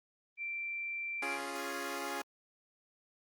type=tone; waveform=sine; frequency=2351 Hz; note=D7; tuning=1 cent sharp; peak=-36 dBFS; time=0.37-1.39 s; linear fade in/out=50 ms
type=chord; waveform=10% pulse; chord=Db major; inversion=none; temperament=equal; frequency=277.2 / 349.2 / 415.3 Hz; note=Db4 / F4 / Ab4; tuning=0 / 0 / 0 cents; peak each=-33 dBFS; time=1.22-2.22 s; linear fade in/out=5 ms
effects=Opus 32 kbps